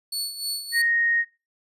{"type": "tone with tremolo", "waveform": "sawtooth", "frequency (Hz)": 4431, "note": "C#8", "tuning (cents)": -2, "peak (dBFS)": -22, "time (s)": [0.12, 0.82], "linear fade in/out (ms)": 5, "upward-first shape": "sine", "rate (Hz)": 3.3, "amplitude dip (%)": 70}
{"type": "tone", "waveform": "sine", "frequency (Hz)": 1864.7, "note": "A#6", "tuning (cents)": 0, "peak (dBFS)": -19, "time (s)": [0.72, 1.25], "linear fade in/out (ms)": 50}
{"effects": ["noise-tail reverb RT60 0.3 s tail -20 dB re dry", "resampled to 32000 Hz"]}